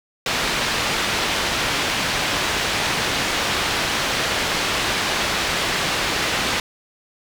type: low-pass noise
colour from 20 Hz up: white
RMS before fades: -22 dBFS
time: 0.26-6.6 s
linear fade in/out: 2 ms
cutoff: 3600 Hz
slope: 12 dB/octave
effects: none